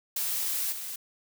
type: noise with level steps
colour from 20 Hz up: blue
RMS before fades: -30 / -37 dBFS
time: 0.16-0.96 s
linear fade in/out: 5 ms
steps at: 0.72 s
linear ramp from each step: 5 ms
effects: none